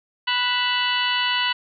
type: harmonic tone with a mistuned harmonic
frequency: 493.3 Hz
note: B4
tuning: 2 cents flat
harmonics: 2 / 3 / 4 / 5 / 6 / 7 / 8 / 9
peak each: -26 / -28 / -27 / -30 / -23 / -35 / -34 / -33 dBFS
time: 0.27-1.53 s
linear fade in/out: 10 ms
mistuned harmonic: 5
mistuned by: +120 cents
effects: none